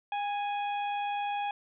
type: harmonic tone with a mistuned harmonic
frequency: 832 Hz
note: G#5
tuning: 3 cents sharp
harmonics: 1 / 2 / 3 / 4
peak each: -30 / -45 / -41 / -46 dBFS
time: 0.12-1.51 s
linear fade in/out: 2 ms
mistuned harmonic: 1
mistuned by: -35 cents
effects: none